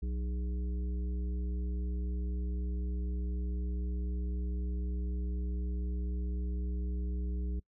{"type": "harmonic tone with a mistuned harmonic", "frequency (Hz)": 61.74, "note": "B1", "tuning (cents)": 0, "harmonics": [1, 3, 5, 7], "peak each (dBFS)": [-32, -43, -49, -51], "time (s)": [0.02, 7.6], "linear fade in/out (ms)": 10, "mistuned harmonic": 7, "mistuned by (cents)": -80, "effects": ["noise-tail reverb RT60 0.1 s tail -25 dB re dry"]}